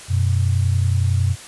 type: tone pair together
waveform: sine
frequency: 92.5 / 123.32 Hz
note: F#2 / B2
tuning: 0 / -2 cents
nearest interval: perfect fourth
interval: 498 cents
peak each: -16 / -20 dBFS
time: 0.08-1.36 s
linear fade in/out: 50 ms
effects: white hiss -38 dBFS RMS until 1.47 s + resampled to 24000 Hz